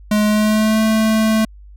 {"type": "tone with pitch glide", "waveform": "square", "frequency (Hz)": [210.8, 219.4], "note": ["G#3", "A3"], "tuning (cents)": [26, -5], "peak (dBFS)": -13, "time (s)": [0.11, 1.45], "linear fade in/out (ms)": 5, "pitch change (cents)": 69, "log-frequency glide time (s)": [0.26, 0.82], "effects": ["added 50 Hz sine -37 dBFS peak until 1.76 s"]}